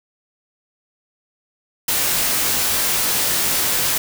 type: noise with comb filter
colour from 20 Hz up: white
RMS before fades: -19 dBFS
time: 1.88-3.98 s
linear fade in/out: 5 ms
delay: 19 ms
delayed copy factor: -0.5
effects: none